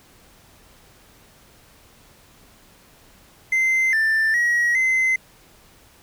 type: tone with pitch steps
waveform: triangle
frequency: 2074 / 1777 / 1906 / 2058 Hz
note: C7 / A6 / A#6 / C7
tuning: -16 / +17 / +38 / -29 cents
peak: -14 dBFS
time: 3.52-5.16 s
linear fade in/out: 5 ms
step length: 410 ms
effects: tanh soft clip ceiling -10 dBFS + pink hiss -52 dBFS RMS until 6.02 s